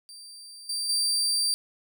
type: tone with level steps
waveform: 30% pulse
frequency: 4685 Hz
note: D8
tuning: 5 cents flat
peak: -40 / -25 / -20 dBFS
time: 0.09-1.54 s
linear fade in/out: 0 ms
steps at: 0.69 / 0.89 s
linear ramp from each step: 5 ms
effects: none